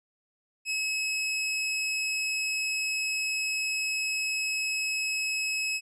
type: tone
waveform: sawtooth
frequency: 2571 Hz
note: E7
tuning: 44 cents flat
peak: -24 dBFS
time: 0.65-5.81 s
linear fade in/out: 50 ms
effects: resampled to 22050 Hz